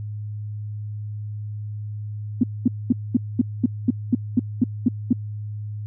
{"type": "tone bursts", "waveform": "sine", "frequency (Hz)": 244.3, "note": "B3", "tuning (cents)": -19, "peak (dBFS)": -12, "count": 12, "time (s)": [2.41, 5.13], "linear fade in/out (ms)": 5, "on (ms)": 25, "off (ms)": 220, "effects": ["added 105 Hz sine -28 dBFS peak until 5.86 s"]}